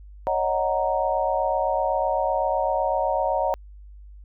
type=chord; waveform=sine; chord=D# minor seventh; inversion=third; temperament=equal; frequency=554.4 / 622.3 / 740 / 932.3 Hz; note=C#5 / D#5 / F#5 / A#5; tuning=0 / 0 / 0 / 0 cents; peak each=-26 dBFS; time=0.27-3.54 s; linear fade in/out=0 ms; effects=added 50 Hz sine -41 dBFS peak until 4.24 s